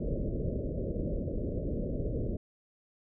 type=low-pass noise; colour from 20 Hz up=pink; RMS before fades=-33 dBFS; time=0-2.37 s; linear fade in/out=5 ms; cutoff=610 Hz; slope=96 dB/octave; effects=none